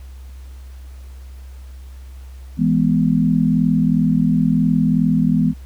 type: chord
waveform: sine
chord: E major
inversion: none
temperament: equal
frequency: 164.81 / 207.7 / 246.9 Hz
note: E3 / G#3 / B3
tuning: 0 / 0 / 0 cents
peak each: -17 / -18 / -17 dBFS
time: 2.57-5.54 s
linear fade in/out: 50 ms
effects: added 65 Hz sine -33 dBFS peak until 5.65 s + pink hiss -52 dBFS RMS until 5.65 s